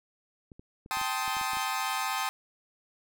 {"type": "clicks", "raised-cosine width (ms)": 3, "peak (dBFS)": -35, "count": 10, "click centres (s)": [0.518, 0.595, 0.861, 0.971, 1.014, 1.279, 1.368, 1.413, 1.534, 1.57]}
{"type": "chord", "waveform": "sawtooth", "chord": "A half-diminished seventh", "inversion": "third", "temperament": "equal with one note detuned", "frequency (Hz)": [784, 880, 1046.5, 1256.8], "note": ["G5", "A5", "C6", "Eb6"], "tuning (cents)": [0, 0, 0, 17], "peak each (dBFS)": -31, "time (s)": [0.91, 2.29], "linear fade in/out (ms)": 0}
{"effects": []}